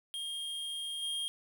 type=tone with level steps; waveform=square; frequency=3227 Hz; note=G7; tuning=50 cents sharp; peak=-37 / -34 dBFS; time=0.14-1.28 s; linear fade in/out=0 ms; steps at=1.02 s; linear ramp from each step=10 ms; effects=10-bit